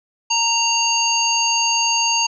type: harmonic tone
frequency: 926 Hz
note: A#5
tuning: 12 cents flat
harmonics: 1 / 3 / 5 / 7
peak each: -21 / -21 / -21 / -21 dBFS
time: 0.3-2.27 s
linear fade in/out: 10 ms
effects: none